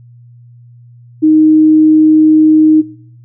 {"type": "tone", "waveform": "sine", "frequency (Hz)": 311.1, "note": "D#4", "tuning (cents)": 0, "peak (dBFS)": -4, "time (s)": [1.22, 2.82], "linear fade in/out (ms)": 20, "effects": ["noise-tail reverb RT60 0.7 s tail -21 dB re dry", "added 120 Hz sine -36 dBFS peak until 3.24 s"]}